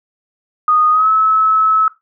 sine tone with pitch glide, 1237 to 1296.3 Hz, D#6 to E6, -10 to -29 cents, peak -9 dBFS, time 0.68-1.88 s, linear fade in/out 2 ms, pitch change +81 cents, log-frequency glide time 0.91-1.08 s, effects noise-tail reverb RT60 0.2 s tail -17 dB re dry

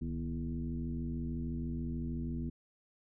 sine tone with frequency modulation, 155.56 Hz, D#3, in tune, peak -34 dBFS, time 0.01-2.5 s, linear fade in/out 10 ms, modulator 86.3 Hz, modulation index 1.5, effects none

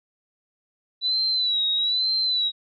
sine tone with vibrato, 3951 Hz, B7, in tune, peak -20 dBFS, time 1.01-2.52 s, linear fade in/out 50 ms, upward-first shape sine, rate 1.1 Hz, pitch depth 76 cents each way, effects none

